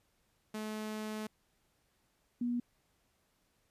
sawtooth / sine tone pair in turn, 215.2 / 241.6 Hz, A3 / B3, -38 / -38 cents, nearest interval major second, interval 200 cents, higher second, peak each -34 / -31 dBFS, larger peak second, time 0.54-1.27 / 2.41-2.6 s, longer first, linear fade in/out 5 ms, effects pink hiss -75 dBFS RMS until 3.7 s + resampled to 32000 Hz

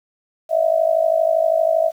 sine tone with amplitude modulation, 650 Hz, E5, 24 cents flat, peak -10 dBFS, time 0.49-1.92 s, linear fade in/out 50 ms, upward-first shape sine, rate 52.6 Hz, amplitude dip 85%, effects 8-bit

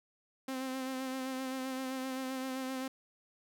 sawtooth tone with vibrato, 261.6 Hz, C4, in tune, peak -32 dBFS, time 0.48-2.88 s, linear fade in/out 5 ms, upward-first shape sine, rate 7.7 Hz, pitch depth 27 cents each way, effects none

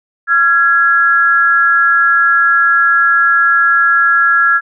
sine tone pair together, 1372.2 / 1668 Hz, F6 / G#6, -31 / +7 cents, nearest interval minor third, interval 338 cents, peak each -10 dBFS, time 0.27-4.61 s, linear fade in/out 50 ms, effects none

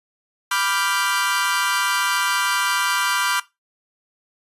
sawtooth chord, G dominant seventh, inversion first, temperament equal, 987.8 / 1174.7 / 1396.9 / 1568 Hz, B5 / D6 / F6 / G6, 0 / 0 / 0 / 0 cents, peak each -21 dBFS, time 0.51-3.4 s, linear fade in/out 5 ms, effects noise-tail reverb RT60 0.2 s tail -17 dB re dry + resampled to 32000 Hz

